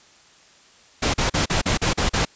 pink noise bursts, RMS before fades -20 dBFS, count 8, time 1.02-2.253 s, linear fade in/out 10 ms, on 120 ms, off 39 ms, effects white hiss -52 dBFS RMS until 2.35 s + resampled to 16000 Hz

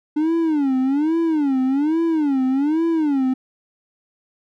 triangle tone with vibrato, 293.7 Hz, D4, in tune, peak -14 dBFS, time 0.16-3.34 s, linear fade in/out 10 ms, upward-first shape sine, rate 1.2 Hz, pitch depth 220 cents each way, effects none

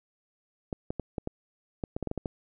clicks, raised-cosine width 2 ms, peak -18 dBFS, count 12, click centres 0.728 / 0.905 / 0.997 / 1.182 / 1.274 / 1.838 / 1.965 / 2.027 / 2.073 / 2.114 / 2.177 / 2.258 s, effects none

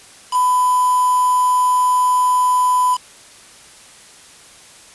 sine tone with quantisation, 1000 Hz, B5, 21 cents sharp, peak -12 dBFS, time 0.31-2.98 s, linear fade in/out 50 ms, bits 4, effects white hiss -43 dBFS RMS until 4.94 s + resampled to 24000 Hz

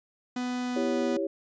45% pulse tone with pitch glide, 248.6 to 246.3 Hz, B3 to B3, +12 to -5 cents, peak -29 dBFS, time 0.36-1.17 s, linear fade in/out 5 ms, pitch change -17 cents, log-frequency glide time 0.63-1.03 s
sine chord, C# diminished, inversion first, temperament equal with one note detuned, 329.6 / 394.7 / 554.4 Hz, E4 / G4 / C#5, 0 / +12 / 0 cents, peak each -31 dBFS, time 0.76-1.27 s, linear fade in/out 5 ms
effects resampled to 16000 Hz

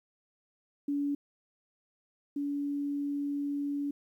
sine tone pair in turn, 285.6 / 285.6 Hz, D4 / D4, -48 / -48 cents, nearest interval unison, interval 0 cents, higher neither, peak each -28 / -30 dBFS, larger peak first, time 0.88-1.15 / 2.36-3.91 s, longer second, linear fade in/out 5 ms, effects 11-bit

